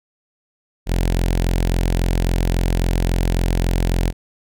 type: tone with notch filter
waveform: sawtooth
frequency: 43.65 Hz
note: F1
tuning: in tune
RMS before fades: -18 dBFS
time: 0.86-4.13 s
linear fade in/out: 50 ms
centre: 1200 Hz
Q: 1.8
effects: none